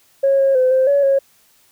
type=tone with pitch steps; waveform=sine; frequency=547 / 543 / 512 / 522 / 565 / 547 Hz; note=C#5 / C#5 / C5 / C5 / C#5 / C#5; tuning=-23 / -36 / -38 / -4 / +33 / -23 cents; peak=-10 dBFS; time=0.23-1.19 s; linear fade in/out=10 ms; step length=160 ms; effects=tanh soft clip ceiling -7 dBFS + white hiss -55 dBFS RMS until 1.71 s